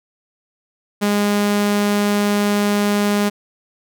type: tone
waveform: sawtooth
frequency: 205.3 Hz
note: G#3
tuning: 20 cents flat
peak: -11 dBFS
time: 1.01-3.3 s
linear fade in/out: 20 ms
effects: none